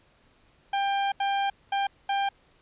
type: tone bursts at uneven times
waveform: 40% pulse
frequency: 794 Hz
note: G5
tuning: 22 cents sharp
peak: -23 dBFS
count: 4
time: 0.73-1.12 / 1.2-1.5 / 1.72-1.87 / 2.09-2.29 s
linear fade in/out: 5 ms
effects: pink hiss -62 dBFS RMS until 2.61 s + resampled to 8000 Hz